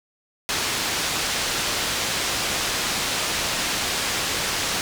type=low-pass noise; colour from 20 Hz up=white; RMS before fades=-25 dBFS; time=0.49-4.81 s; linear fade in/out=0 ms; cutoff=5800 Hz; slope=12 dB/octave; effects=none